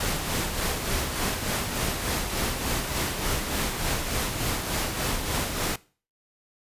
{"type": "noise with tremolo", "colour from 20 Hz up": "pink", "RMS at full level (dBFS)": -26, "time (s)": [0, 5.76], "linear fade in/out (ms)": 5, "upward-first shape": "sine", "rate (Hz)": 3.4, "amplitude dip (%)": 45, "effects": ["noise-tail reverb RT60 0.4 s tail -21 dB re dry", "resampled to 32000 Hz"]}